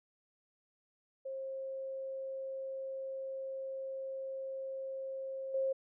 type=tone with level steps; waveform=sine; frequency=534 Hz; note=C5; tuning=35 cents sharp; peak=-38 / -30 dBFS; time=1.25-5.73 s; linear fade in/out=10 ms; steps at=5.54 s; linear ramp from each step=5 ms; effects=none